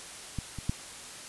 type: clicks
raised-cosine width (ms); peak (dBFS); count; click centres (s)
5; -20 / -25 / -15; 3; 0.387 / 0.587 / 0.695
effects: white hiss -44 dBFS RMS until 1.28 s + resampled to 24000 Hz